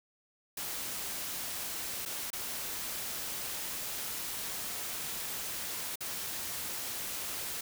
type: noise with dropouts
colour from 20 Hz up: white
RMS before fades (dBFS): -38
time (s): 0.57-7.61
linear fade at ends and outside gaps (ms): 5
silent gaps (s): 2.053-2.058 / 2.304-2.33 / 5.957-6.006
effects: none